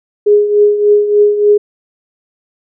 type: tone with tremolo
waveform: sine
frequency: 414.7 Hz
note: G#4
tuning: 3 cents flat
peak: -3 dBFS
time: 0.26-1.58 s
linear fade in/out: 10 ms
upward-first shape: triangle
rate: 3.4 Hz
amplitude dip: 70%
effects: none